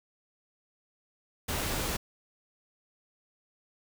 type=noise; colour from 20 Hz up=pink; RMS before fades=-32 dBFS; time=1.48-1.97 s; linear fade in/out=10 ms; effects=none